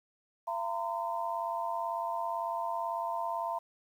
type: tone cluster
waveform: sine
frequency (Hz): 679 / 922 / 1020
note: F5 / A#5 / C6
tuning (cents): -49 / -19 / -44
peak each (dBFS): -36 / -35 / -37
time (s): 0.47-3.59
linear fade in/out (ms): 10
effects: 10-bit